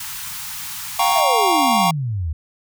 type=band-stop noise; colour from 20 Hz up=white; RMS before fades=-30 dBFS; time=0-1.21 s; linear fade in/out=5 ms; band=200 to 800 Hz; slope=96 dB/octave
type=chord; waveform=square; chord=G half-diminished seventh; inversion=third; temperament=equal with one note detuned; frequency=707.8 / 784 / 932.3 / 1108.7 Hz; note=F5 / G5 / Bb5 / Db6; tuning=+23 / 0 / 0 / 0 cents; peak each=-21 dBFS; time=0.99-1.91 s; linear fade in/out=5 ms
type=exponential sweep; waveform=sine; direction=down; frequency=746 to 73.42 Hz; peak=-20 dBFS; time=1.11-2.33 s; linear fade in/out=5 ms
effects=none